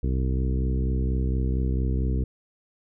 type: harmonic tone with a mistuned harmonic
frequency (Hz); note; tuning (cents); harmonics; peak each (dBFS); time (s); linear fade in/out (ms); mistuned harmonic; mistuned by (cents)
64.3; C2; -30; 1 / 2 / 3 / 4 / 5 / 6 / 7; -23 / -29 / -33 / -35 / -37 / -39 / -40; 0.03-2.24; 5; 1; -17
effects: none